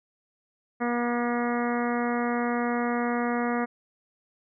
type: harmonic tone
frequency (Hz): 239.9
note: A#3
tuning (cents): +50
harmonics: 1 / 2 / 3 / 4 / 5 / 6 / 7 / 8 / 9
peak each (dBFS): -27 / -31 / -32 / -37 / -35 / -38 / -40 / -38 / -42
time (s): 0.8-3.66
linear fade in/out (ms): 20
effects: none